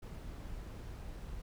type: noise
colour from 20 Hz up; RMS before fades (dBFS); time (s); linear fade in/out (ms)
brown; -45; 0.02-1.42; 10
effects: none